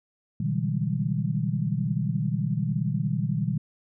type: tone cluster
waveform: sine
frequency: 121.8 / 142.9 / 159.4 / 191.2 / 202.5 Hz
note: B2 / D3 / D#3 / G3 / G#3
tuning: -24 / -47 / +42 / -43 / -43 cents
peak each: -29 / -31 / -28 / -31 / -34 dBFS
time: 0.4-3.58 s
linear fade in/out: 5 ms
effects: none